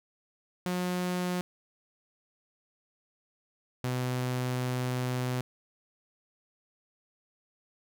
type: tone pair in turn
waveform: sawtooth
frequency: 179.9 / 126.11 Hz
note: F#3 / B2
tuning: -48 / +37 cents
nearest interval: tritone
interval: 615 cents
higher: first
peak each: -25 dBFS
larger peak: neither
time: 0.66-1.41 / 3.84-5.41 s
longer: second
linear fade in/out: 0 ms
effects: none